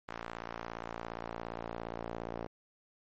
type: tone with band-pass filter sweep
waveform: sawtooth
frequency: 57.3 Hz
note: A#1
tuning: 29 cents flat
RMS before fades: -42 dBFS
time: 0.08-2.47 s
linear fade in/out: 10 ms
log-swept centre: 1300 to 580 Hz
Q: 1
effects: MP3 32 kbps